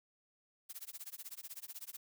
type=noise with tremolo; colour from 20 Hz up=blue; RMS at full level=-45 dBFS; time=0.69-1.97 s; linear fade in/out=10 ms; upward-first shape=sine; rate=16 Hz; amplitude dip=100%; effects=none